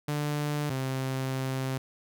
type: tone pair in turn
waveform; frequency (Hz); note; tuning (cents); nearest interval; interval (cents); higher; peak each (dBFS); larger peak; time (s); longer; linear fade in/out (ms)
sawtooth; 147.8 / 132.04; D3 / C3; +11 / +16; major second; 195; first; -24 / -25; first; 0.08-0.7 / 0.7-1.78; second; 5
effects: none